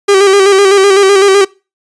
45% pulse tone with vibrato, 393.2 Hz, G4, 5 cents sharp, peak -4 dBFS, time 0.08-1.45 s, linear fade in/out 10 ms, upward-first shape square, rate 7.9 Hz, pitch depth 44 cents each way, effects noise-tail reverb RT60 0.3 s tail -24 dB re dry + resampled to 22050 Hz

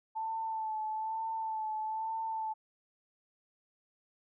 sine tone with vibrato, 880 Hz, A5, in tune, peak -33 dBFS, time 0.15-2.54 s, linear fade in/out 20 ms, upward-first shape sine, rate 1.1 Hz, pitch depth 29 cents each way, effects none

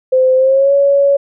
sine tone with pitch glide, 517 to 560.5 Hz, C5 to C#5, -21 to +19 cents, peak -7 dBFS, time 0.12-1.17 s, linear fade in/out 10 ms, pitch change +140 cents, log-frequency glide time 0.36-0.73 s, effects none

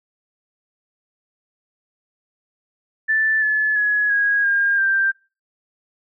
sine tone with pitch steps, 1760 / 1721.8 / 1684.4 / 1647.8 / 1612.1 / 1577.1 Hz, A6 / A6 / G#6 / G#6 / G6 / G6, 0 / -38 / +24 / -14 / +48 / +10 cents, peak -15 dBFS, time 3.08-5.12 s, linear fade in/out 20 ms, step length 340 ms, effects noise-tail reverb RT60 0.3 s tail -22 dB re dry

